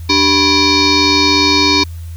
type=tone with frequency modulation; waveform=sine; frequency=2349 Hz; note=D7; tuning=in tune; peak=-8 dBFS; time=0.09-1.84 s; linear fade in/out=10 ms; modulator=685 Hz; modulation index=4; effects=added 83 Hz sine -24 dBFS peak until 2.16 s + white hiss -45 dBFS RMS until 2.16 s